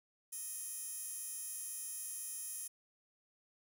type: tone with high-pass filter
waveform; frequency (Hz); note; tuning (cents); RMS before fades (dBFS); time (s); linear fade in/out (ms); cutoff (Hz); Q
15% pulse; 626; D#5; +10; -44; 0.32-2.68; 10; 9400; 2.5
effects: none